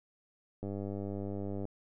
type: click train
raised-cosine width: 2 ms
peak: -26 dBFS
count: 103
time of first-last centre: 0.63-1.653 s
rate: 99.7 Hz
effects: none